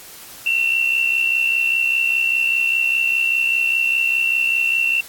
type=tone pair together; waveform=sine; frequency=2702 / 2767 Hz; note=E7 / F7; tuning=+42 / -17 cents; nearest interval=unison; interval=41 cents; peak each=-16 / -23 dBFS; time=0.46-5.01 s; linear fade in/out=5 ms; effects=white hiss -39 dBFS RMS until 5.08 s + AAC 64 kbps